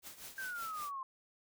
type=noise with tremolo; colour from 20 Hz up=white; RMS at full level=-47 dBFS; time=0.02-0.92 s; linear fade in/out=50 ms; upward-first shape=triangle; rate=5.3 Hz; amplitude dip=80%
type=exponential sweep; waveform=sine; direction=down; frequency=1592 to 1043 Hz; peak=-39 dBFS; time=0.38-1.03 s; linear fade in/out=2 ms
effects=none